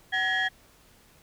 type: tone cluster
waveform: sine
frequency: 756 / 1683 / 1897 / 3260 Hz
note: F#5 / G#6 / A#6 / G#7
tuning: +37 / +23 / +30 / -33 cents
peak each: -31 / -26 / -27 / -31 dBFS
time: 0.12-0.49 s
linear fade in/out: 20 ms
effects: tanh soft clip ceiling -18 dBFS + pink hiss -58 dBFS RMS until 1.22 s